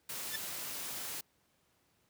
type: noise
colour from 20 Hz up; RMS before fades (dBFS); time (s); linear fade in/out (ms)
white; -41; 0.09-1.21; 5
type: tone with exponential growth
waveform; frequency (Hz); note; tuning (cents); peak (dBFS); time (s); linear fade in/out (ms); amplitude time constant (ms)
20% pulse; 1760; A6; 0; -28; 0.27-0.36; 5; 18
effects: pink hiss -73 dBFS RMS until 2.09 s + high-pass 80 Hz 12 dB/octave